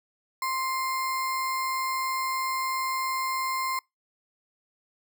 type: tone with sample-and-hold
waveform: sine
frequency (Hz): 1046.5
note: C6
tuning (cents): 0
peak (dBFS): -26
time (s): 0.42-3.79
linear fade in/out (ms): 2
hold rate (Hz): 3150
effects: noise-tail reverb RT60 0.2 s tail -26 dB re dry